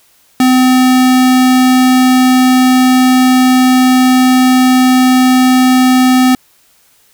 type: tone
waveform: square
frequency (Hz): 255.6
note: C4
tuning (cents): -40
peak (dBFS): -6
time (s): 0.4-6.35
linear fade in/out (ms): 2
effects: white hiss -50 dBFS RMS until 7.13 s